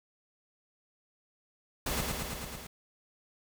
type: noise with echo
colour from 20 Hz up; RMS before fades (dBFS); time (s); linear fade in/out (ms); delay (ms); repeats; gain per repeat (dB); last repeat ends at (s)
pink; -33; 1.86-2.01; 5; 110; 6; -2; 2.67
effects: none